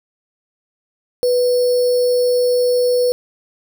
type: tone with sample-and-hold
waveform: sine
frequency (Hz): 493.9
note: B4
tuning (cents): 0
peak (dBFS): -12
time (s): 1.23-3.12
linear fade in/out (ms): 0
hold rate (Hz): 4900
effects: none